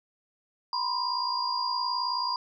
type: tone cluster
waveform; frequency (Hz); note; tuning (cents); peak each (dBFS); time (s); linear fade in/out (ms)
sine; 969 / 1028 / 4826; B5 / C6 / D8; -33 / -31 / +46; -31; 0.73-2.36; 2
effects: none